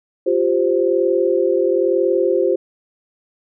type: chord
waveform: sine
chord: F suspended second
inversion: none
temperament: equal with one note detuned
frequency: 351 / 392 / 523.3 Hz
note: F4 / G4 / C5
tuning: +9 / 0 / 0 cents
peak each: -18 dBFS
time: 0.26-2.56 s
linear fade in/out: 10 ms
effects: none